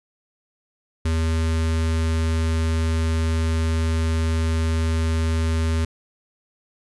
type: tone with notch filter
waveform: square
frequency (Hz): 81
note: E2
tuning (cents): -30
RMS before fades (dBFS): -21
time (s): 1.05-5.85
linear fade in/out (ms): 5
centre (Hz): 720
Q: 1.9
effects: resampled to 24000 Hz + 10-bit